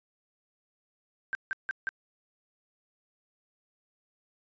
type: tone bursts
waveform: sine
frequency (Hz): 1568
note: G6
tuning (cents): 0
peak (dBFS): -28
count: 4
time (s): 1.33-1.89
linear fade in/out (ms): 0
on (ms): 20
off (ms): 160
effects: resampled to 16000 Hz